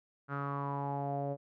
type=tone with low-pass filter sweep; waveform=sawtooth; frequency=140.9 Hz; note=C#3; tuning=29 cents sharp; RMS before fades=-36 dBFS; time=0.28-1.37 s; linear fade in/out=50 ms; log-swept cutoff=1400 to 590 Hz; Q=6.4; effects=none